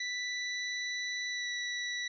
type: tone with pitch glide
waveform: 25% pulse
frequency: 1975.5 to 1957.3 Hz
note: B6 to B6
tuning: 0 to -16 cents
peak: -30 dBFS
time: 0-2.08 s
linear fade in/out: 5 ms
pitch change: -16 cents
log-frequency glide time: 1.29-1.48 s
effects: resampled to 16000 Hz